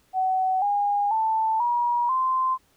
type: tone with pitch steps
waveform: sine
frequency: 752 / 815.3 / 884 / 958.5 / 1039.2 Hz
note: F#5 / G#5 / A5 / A#5 / C6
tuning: +28 / -32 / +8 / +48 / -12 cents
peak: -20 dBFS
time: 0.13-2.58 s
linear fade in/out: 50 ms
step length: 490 ms
effects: pink hiss -63 dBFS RMS until 2.76 s